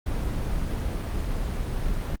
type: noise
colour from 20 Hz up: brown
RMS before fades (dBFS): -27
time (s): 0.06-2.16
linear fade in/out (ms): 5
effects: Opus 24 kbps